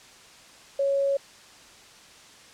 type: tone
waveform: sine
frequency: 554.4 Hz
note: C#5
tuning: in tune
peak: -21 dBFS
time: 0.79-1.17 s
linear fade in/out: 5 ms
effects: white hiss -50 dBFS RMS until 2.53 s + low-pass 7000 Hz 12 dB/octave